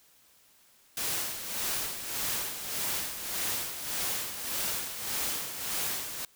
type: noise with tremolo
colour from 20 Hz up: white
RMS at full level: -31 dBFS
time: 0.97-6.25 s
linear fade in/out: 2 ms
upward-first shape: sine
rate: 1.7 Hz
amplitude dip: 60%
effects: white hiss -62 dBFS RMS until 6.35 s